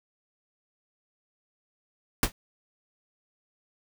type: noise with exponential decay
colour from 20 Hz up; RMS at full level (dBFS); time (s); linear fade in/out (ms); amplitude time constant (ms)
pink; -17; 2.23-2.32; 1; 19
effects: none